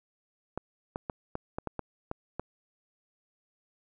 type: clicks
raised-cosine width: 1 ms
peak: -19 dBFS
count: 9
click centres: 0.576 / 0.959 / 1.098 / 1.354 / 1.585 / 1.673 / 1.793 / 2.114 / 2.396 s
effects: none